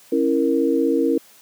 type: chord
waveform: sine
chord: A# diminished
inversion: first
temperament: equal with one note detuned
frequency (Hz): 273.5 / 329.6 / 466.2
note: C#4 / E4 / A#4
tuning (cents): -23 / 0 / 0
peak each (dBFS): -20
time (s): 0.12-1.18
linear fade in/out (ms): 5
effects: white hiss -50 dBFS RMS until 1.41 s + high-pass 150 Hz 12 dB/octave